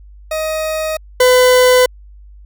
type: tone pair in turn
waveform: 40% pulse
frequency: 628 / 503.2 Hz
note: D#5 / B4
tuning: +16 / +32 cents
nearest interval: major third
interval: 384 cents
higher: first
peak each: -16 / -6 dBFS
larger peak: second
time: 0.31-0.97 / 1.2-1.86 s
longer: neither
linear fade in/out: 5 ms
effects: added 50 Hz sine -36 dBFS peak until 2.45 s